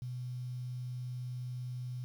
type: tone with quantisation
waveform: sine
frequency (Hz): 124.9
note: B2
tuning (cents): +20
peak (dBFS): -37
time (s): 0.02-2.04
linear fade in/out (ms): 0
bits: 10
effects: none